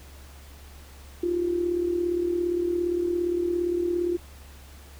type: tone with amplitude modulation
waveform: sine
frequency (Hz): 349.2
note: F4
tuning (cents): 0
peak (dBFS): -20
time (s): 1.23-4.17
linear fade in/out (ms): 5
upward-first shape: sine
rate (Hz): 37.4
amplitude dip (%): 60
effects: added 70 Hz sine -45 dBFS peak until 4.99 s + pink hiss -51 dBFS RMS until 4.99 s